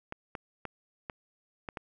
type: clicks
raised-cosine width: 0.5 ms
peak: -22 dBFS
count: 6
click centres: 0.124 / 0.352 / 0.653 / 1.098 / 1.688 / 1.772 s
effects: none